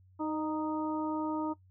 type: harmonic tone with a mistuned harmonic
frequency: 310.4 Hz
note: D#4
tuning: 4 cents flat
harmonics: 1 / 2 / 3 / 4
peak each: -32 / -41 / -37 / -43 dBFS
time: 0.19-1.54 s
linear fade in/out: 20 ms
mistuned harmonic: 2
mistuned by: -23 cents
effects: noise-tail reverb RT60 0.1 s tail -18 dB re dry + added 93 Hz sine -58 dBFS peak until 1.7 s